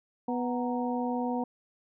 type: harmonic tone with a mistuned harmonic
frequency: 246.4 Hz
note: B3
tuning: 4 cents flat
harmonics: 1 / 2 / 3 / 4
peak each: -30 / -35 / -35 / -37 dBFS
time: 0.28-1.44 s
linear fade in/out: 5 ms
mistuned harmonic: 4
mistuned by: -96 cents
effects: none